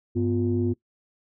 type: tone cluster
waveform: sine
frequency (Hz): 99.5 / 246.9 / 353.5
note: G2 / B3 / F4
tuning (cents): +26 / 0 / +21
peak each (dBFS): -25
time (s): 0.15-0.74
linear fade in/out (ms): 20
effects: noise-tail reverb RT60 0.1 s tail -19 dB re dry + tanh soft clip ceiling -13 dBFS